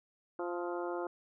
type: harmonic tone with a mistuned harmonic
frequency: 174.61 Hz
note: F3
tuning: in tune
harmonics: 2 / 3 / 4 / 5 / 6 / 7 / 8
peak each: -37 / -41 / -43 / -45 / -47 / -48 / -49 dBFS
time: 0.39-1.07 s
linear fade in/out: 2 ms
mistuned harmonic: 7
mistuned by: +51 cents
effects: none